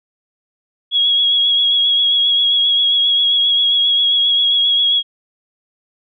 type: tone with vibrato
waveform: sine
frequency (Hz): 3322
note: G#7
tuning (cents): 0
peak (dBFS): -11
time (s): 0.91-5.03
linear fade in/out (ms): 50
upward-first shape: triangle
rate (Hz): 7.5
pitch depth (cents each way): 29
effects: none